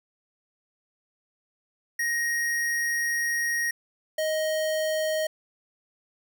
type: tone pair in turn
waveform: square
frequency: 1875 / 625.7 Hz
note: A#6 / D#5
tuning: +10 / +10 cents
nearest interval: octave + perfect fifth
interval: 1900 cents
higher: first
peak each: -25 dBFS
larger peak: neither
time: 1.99-3.71 / 4.18-5.27 s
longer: first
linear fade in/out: 5 ms
effects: none